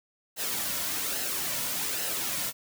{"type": "noise with flanger", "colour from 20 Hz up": "white", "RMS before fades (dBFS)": -31, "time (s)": [0.36, 2.53], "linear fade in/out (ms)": 50, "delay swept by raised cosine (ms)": [0.85, 2.55], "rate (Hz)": 1.2, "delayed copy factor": -0.5, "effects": []}